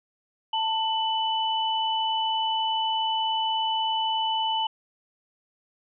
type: tone pair together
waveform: sine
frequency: 888.3 / 2988 Hz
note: A5 / F#7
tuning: +16 / +16 cents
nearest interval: octave + major sixth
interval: 2100 cents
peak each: -25 / -27 dBFS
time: 0.53-4.67 s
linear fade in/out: 5 ms
effects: none